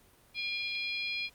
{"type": "harmonic tone with a mistuned harmonic", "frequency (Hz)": 830.6, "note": "G#5", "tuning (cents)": 0, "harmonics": [3, 4, 5, 6], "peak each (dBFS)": [-34, -41, -40, -45], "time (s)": [0.34, 1.3], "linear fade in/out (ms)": 50, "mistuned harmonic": 3, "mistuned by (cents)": -61, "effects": ["pink hiss -62 dBFS RMS until 1.34 s", "Opus 32 kbps"]}